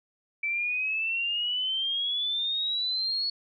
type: exponential sweep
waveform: sine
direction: up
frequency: 2314 to 4400 Hz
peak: -26 dBFS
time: 0.43-3.3 s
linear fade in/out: 5 ms
effects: none